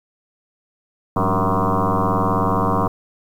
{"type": "tone with frequency modulation", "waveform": "sine", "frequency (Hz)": 470, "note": "A#4", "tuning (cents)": 14, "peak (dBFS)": -15, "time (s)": [1.16, 2.88], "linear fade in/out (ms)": 5, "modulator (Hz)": 95.9, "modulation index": 7.5, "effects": ["8-bit"]}